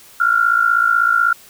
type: tone pair together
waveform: sine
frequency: 1371.9 / 1428 Hz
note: F6 / F6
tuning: -31 / +38 cents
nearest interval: minor second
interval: 69 cents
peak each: -14 / -15 dBFS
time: 0.2-1.33 s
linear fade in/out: 5 ms
effects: white hiss -44 dBFS RMS until 1.49 s